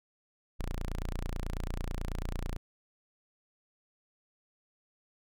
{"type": "tone", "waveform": "sawtooth", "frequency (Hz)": 29.14, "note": "A#0", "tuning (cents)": 0, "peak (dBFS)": -29, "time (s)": [0.59, 2.57], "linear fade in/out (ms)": 10, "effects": []}